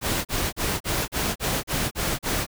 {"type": "noise bursts", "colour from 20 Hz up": "pink", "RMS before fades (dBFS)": -25, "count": 9, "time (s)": [0.01, 2.466], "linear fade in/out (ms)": 50, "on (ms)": 240, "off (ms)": 37, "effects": []}